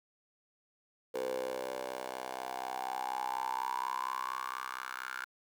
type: tone with high-pass filter sweep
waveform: 10% pulse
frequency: 64.2 Hz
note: C2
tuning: 32 cents flat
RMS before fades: -38 dBFS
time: 1.14-5.25 s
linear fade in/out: 10 ms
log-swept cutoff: 490 to 1400 Hz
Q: 9.3
effects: 10-bit